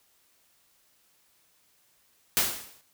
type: noise with exponential decay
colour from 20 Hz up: white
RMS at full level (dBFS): -21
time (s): 2.37-2.81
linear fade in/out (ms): 0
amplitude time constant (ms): 95
effects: white hiss -66 dBFS RMS until 2.93 s